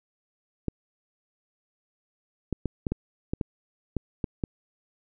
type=clicks; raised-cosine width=3 ms; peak=-14 dBFS; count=10; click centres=0.683 / 2.527 / 2.657 / 2.868 / 2.92 / 3.335 / 3.412 / 3.967 / 4.242 / 4.438 s; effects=none